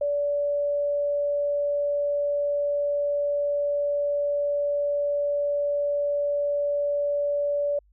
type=tone; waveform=sine; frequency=577 Hz; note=D5; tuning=31 cents flat; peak=-22 dBFS; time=0.01-7.79 s; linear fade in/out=5 ms; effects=added 50 Hz sine -57 dBFS peak until 7.92 s